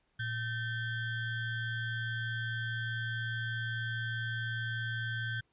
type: ring-modulated tone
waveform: square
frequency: 830.6 Hz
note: G#5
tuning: in tune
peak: -31 dBFS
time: 0.19-5.41 s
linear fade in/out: 10 ms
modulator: 715 Hz
effects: pink hiss -75 dBFS RMS until 5.52 s + resampled to 8000 Hz